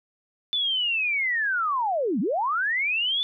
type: linear two-way sweep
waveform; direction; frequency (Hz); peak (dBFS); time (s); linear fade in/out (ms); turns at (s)
sine; down then up; 3521 to 174.61 to 3521; -22; 0.53-3.23; 0; 2.2
effects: none